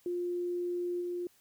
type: tone with level steps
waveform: sine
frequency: 352.6 Hz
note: F4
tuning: 17 cents sharp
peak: -31 / -33 dBFS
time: 0.06-1.27 s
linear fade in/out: 2 ms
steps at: 1 s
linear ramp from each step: 20 ms
effects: white hiss -66 dBFS RMS until 1.4 s